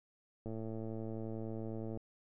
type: click train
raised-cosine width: 2 ms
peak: -30 dBFS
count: 169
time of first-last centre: 0.46-1.974 s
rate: 111 Hz
effects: none